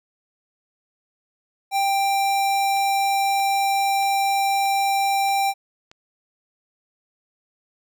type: tone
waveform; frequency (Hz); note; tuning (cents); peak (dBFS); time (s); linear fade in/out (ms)
square; 788; G5; +9; -19; 1.71-5.54; 50
type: click train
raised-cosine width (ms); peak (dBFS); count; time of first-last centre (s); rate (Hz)
0.2; -27; 6; 2.77-5.915; 1.59
effects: none